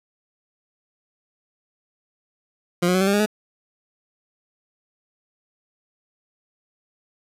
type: tone with pitch steps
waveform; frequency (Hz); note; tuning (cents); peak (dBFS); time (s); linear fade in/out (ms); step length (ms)
20% pulse; 175.2 / 180.96 / 186.91 / 193.05 / 199.4 / 206 / 212.7; F3 / F#3 / F#3 / G3 / G3 / G#3 / G#3; +6 / -38 / +18 / -26 / +30 / -14 / +42; -12; 2.82-3.261; 10; 63
effects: resampled to 32000 Hz + 8-bit